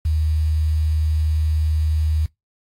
sine tone with quantisation, 77.78 Hz, D#2, in tune, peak -16 dBFS, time 0.05-2.26 s, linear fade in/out 5 ms, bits 7, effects noise-tail reverb RT60 0.2 s tail -25 dB re dry + AAC 48 kbps

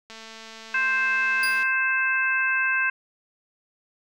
click train, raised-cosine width 0.2 ms, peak -25 dBFS, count 342, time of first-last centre 0.1-1.629 s, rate 223 Hz
harmonic tone, 524 Hz, C5, 2 cents sharp, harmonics 2 / 3 / 4 / 5, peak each -31 / -22 / -32 / -26 dBFS, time 0.74-2.9 s, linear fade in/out 5 ms
sawtooth tone with exponential decay, 4860 Hz, D#8, 42 cents flat, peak -22 dBFS, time 1.43-1.73 s, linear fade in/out 2 ms, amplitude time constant 64 ms
effects none

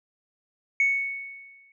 sine tone with exponential decay, 2217 Hz, C#7, in tune, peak -16 dBFS, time 0.8-1.72 s, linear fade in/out 2 ms, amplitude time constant 200 ms, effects tanh soft clip ceiling -14 dBFS

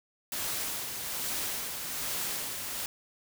white noise with tremolo, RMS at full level -33 dBFS, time 0.32-2.86 s, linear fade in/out 2 ms, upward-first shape sine, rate 1.2 Hz, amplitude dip 40%, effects none

